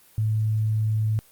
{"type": "tone", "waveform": "sine", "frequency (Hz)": 108.8, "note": "A2", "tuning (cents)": -19, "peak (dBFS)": -20, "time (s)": [0.18, 1.19], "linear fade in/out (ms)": 0, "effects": ["white hiss -55 dBFS RMS until 1.31 s", "Opus 24 kbps"]}